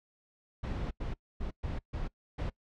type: noise bursts at uneven times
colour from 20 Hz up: brown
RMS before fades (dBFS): -35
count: 6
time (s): 0.63-0.91 / 1-1.14 / 1.4-1.51 / 1.63-1.79 / 1.93-2.08 / 2.38-2.5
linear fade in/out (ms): 10
effects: noise-tail reverb RT60 0.1 s tail -23 dB re dry + low-pass 4000 Hz 12 dB/octave